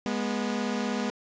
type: tone pair together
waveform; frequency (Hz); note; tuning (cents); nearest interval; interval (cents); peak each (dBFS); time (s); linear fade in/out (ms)
sawtooth; 207.1 / 243.3; G#3 / B3; -5 / -26; minor third; 279; -26; 0.06-1.1; 0
effects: resampled to 16000 Hz + 9-bit